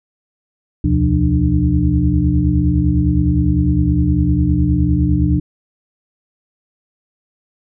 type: tone cluster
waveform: sine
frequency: 70.7 / 80.5 / 125.9 / 174.3 / 298.9 Hz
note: C#2 / E2 / B2 / F3 / D4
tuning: +35 / -41 / +34 / -3 / +31 cents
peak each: -18 dBFS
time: 0.84-5.4 s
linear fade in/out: 5 ms
effects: none